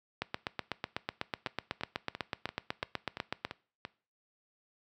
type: two click trains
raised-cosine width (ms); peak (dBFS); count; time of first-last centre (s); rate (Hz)
0.3; -22 / -16; 8 / 27; 1.47-3.851 / 0.22-3.45; 2.94 / 8.05
effects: noise-tail reverb RT60 0.4 s tail -21 dB re dry + high-pass 80 Hz 12 dB/octave